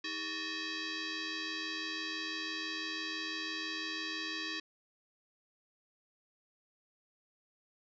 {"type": "tone with frequency modulation", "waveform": "sine", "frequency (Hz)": 1037, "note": "C6", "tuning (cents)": -16, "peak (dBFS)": -36, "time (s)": [0.04, 4.6], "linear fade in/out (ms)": 5, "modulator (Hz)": 720, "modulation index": 5.6, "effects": []}